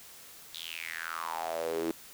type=tone with high-pass filter sweep; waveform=sawtooth; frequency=82.41 Hz; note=E2; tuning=in tune; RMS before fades=-36 dBFS; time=0.54-1.91 s; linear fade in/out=0 ms; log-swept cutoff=3800 to 320 Hz; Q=6.6; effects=white hiss -51 dBFS RMS until 2.13 s